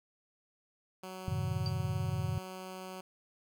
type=tone; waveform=10% pulse; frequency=186.5 Hz; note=F#3; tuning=14 cents sharp; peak=-34 dBFS; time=1.03-3.01 s; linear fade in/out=5 ms
type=chord; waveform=sine; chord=F# diminished seventh; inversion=none; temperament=equal; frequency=92.5 / 110 / 130.81 / 155.56 Hz; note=F#2 / A2 / C3 / Eb3; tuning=0 / 0 / 0 / 0 cents; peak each=-37 dBFS; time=1.28-2.38 s; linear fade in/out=0 ms
type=tone with exponential decay; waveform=sine; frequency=4667 Hz; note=D8; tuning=12 cents flat; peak=-33 dBFS; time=1.66-1.74 s; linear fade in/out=1 ms; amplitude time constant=17 ms
effects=none